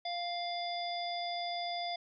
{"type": "harmonic tone", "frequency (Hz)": 698.5, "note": "F5", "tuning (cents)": 0, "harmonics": [1, 3, 5, 7], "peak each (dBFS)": [-36, -45, -42, -43], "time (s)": [0.05, 1.96], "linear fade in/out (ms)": 5, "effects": []}